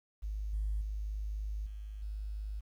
sine tone with level steps, 51.91 Hz, G#1, in tune, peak -34 / -30 / -34 / -40 / -36 dBFS, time 0.22-2.61 s, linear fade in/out 20 ms, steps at 0.53 / 0.81 / 1.66 / 2.02 s, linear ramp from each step 5 ms, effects tanh soft clip ceiling -26 dBFS + 11-bit

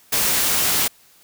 white noise, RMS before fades -19 dBFS, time 0.12-0.88 s, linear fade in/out 10 ms, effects white hiss -53 dBFS RMS until 1.23 s

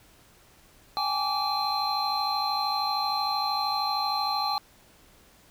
triangle tone cluster, 792 / 845 / 1157 / 4119 Hz, G5 / G#5 / D6 / C8, +18 / +30 / -26 / -28 cents, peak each -29 dBFS, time 0.97-4.58 s, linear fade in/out 0 ms, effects pink hiss -57 dBFS RMS until 5.5 s

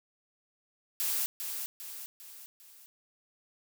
blue noise with echo, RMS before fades -31 dBFS, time 1-1.26 s, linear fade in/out 0 ms, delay 400 ms, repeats 4, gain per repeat -6 dB, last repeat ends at 2.86 s, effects none

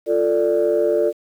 sine chord, D minor, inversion first, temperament equal with one note detuned, 349.2 / 444.6 / 587.3 Hz, F4 / A4 / D5, 0 / +18 / 0 cents, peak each -20 / -18 / -18 dBFS, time 0.06-1.13 s, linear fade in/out 50 ms, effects tanh soft clip ceiling -8 dBFS + 8-bit

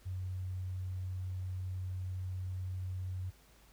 sine tone, 92.5 Hz, F#2, in tune, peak -36 dBFS, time 0.05-3.31 s, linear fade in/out 20 ms, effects added 52 Hz sine -64 dBFS peak until 3.72 s + pink hiss -64 dBFS RMS until 3.72 s

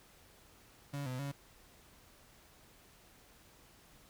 35% pulse tone with pitch steps, 142.1 / 127.4 / 140.6 Hz, C#3 / C3 / C#3, +43 / -46 / +25 cents, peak -36 dBFS, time 0.93-1.32 s, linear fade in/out 10 ms, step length 130 ms, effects pink hiss -62 dBFS RMS until 4.09 s

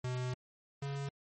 square tone pair in turn, 126 / 139.77 Hz, B2 / C#3, +35 / +15 cents, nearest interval major second, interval 180 cents, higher second, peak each -35 / -37 dBFS, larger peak first, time 0.04-0.34 / 0.82-1.09 s, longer first, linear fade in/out 5 ms, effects MP3 32 kbps

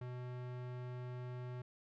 square tone with low-pass filter, 124.5 Hz, B2, 14 cents sharp, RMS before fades -45 dBFS, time 0.01-1.62 s, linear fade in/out 5 ms, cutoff 2400 Hz, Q 0.54, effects none

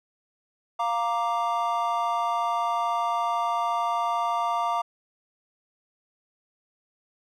triangle chord, Bb major, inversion second, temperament equal, 698.5 / 932.3 / 1174.7 Hz, F5 / Bb5 / D6, 0 / 0 / 0 cents, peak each -26 dBFS, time 0.79-4.82 s, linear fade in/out 10 ms, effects none

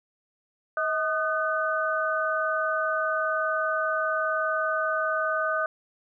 sine tone cluster, 635 / 1231 / 1510 Hz, D#5 / D#6 / F#6, +35 / -19 / +35 cents, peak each -28 dBFS, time 0.77-5.66 s, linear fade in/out 2 ms, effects none

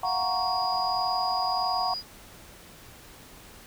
sine chord, Gb major seventh, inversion third, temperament equal, 698.5 / 740 / 932.3 / 1108.7 Hz, F5 / Gb5 / Bb5 / Db6, 0 / 0 / 0 / 0 cents, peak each -34 / -28 / -32 / -31 dBFS, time 0.03-1.94 s, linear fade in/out 5 ms
sine tone, 4900 Hz, D#8, 27 cents flat, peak -31 dBFS, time 0.04-2.03 s, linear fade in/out 50 ms
effects pink hiss -49 dBFS RMS until 3.66 s

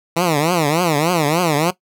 10% pulse tone with vibrato, 161.4 Hz, E3, 36 cents flat, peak -6 dBFS, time 0.16-1.71 s, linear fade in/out 10 ms, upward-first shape triangle, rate 3.4 Hz, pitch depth 240 cents each way, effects noise-tail reverb RT60 0.1 s tail -17 dB re dry

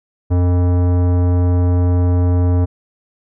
sine tone with tanh clipping, 88.9 Hz, F2, 31 cents sharp, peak -13 dBFS, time 0.3-2.66 s, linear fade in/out 20 ms, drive 17 dB, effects none

